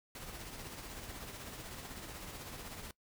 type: noise with tremolo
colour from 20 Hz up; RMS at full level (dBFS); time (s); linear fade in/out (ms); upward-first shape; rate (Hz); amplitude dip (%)
pink; -45; 0.15-2.91; 2; triangle; 16; 45
effects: noise-tail reverb RT60 0.1 s tail -21 dB re dry